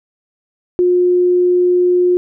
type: tone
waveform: sine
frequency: 358 Hz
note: F4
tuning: 43 cents sharp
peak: -9 dBFS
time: 0.79-2.17 s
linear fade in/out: 0 ms
effects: none